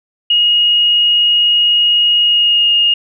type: tone with pitch glide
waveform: sine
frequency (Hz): 2876 to 2846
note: F#7 to F7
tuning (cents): -50 to +32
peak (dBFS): -8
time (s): 0.3-2.94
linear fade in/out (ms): 5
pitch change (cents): -18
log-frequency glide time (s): 2.23-2.73
effects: none